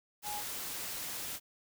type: tone in noise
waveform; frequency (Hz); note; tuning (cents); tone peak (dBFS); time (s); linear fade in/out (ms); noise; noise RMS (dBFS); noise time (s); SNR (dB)
sine; 832; G#5; +3; -39; 0.23-0.43; 50; white; -40; 0.22-1.4; -2
effects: none